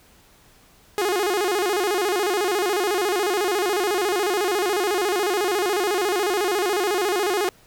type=tone with vibrato; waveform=sawtooth; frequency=386.3 Hz; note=G4; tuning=25 cents flat; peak=-16 dBFS; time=0.98-7.49 s; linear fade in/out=0 ms; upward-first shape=square; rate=14 Hz; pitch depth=130 cents each way; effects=pink hiss -54 dBFS RMS until 7.66 s